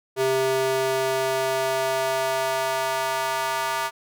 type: tone with high-pass filter sweep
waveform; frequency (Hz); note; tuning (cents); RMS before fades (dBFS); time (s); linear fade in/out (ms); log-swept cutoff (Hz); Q
square; 132.2; C3; +18; -24; 0.16-3.91; 50; 410 to 980; 2.1
effects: none